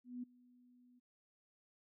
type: tone with ADSR envelope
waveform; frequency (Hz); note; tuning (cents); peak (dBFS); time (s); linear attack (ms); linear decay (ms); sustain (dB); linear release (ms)
sine; 246.9; B3; 0; -40; 0.04-1; 190; 11; -24; 18
effects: none